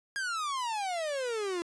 45% pulse exponential sweep, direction down, 1645 to 335 Hz, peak -31 dBFS, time 0.16-1.62 s, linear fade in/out 0 ms, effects resampled to 22050 Hz

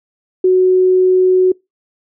sine tone, 370 Hz, F#4, in tune, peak -7 dBFS, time 0.44-1.52 s, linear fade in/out 5 ms, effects noise-tail reverb RT60 0.2 s tail -25 dB re dry

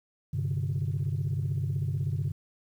sine chord, G suspended fourth, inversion none, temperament equal, 98 / 130.81 / 146.83 Hz, G2 / C3 / D3, 0 / 0 / 0 cents, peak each -30 dBFS, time 0.33-2.32 s, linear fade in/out 10 ms, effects tanh soft clip ceiling -22 dBFS + 10-bit

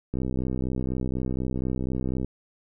click train, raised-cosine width 3 ms, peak -16 dBFS, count 136, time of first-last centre 0.14-2.246 s, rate 64.1 Hz, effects none

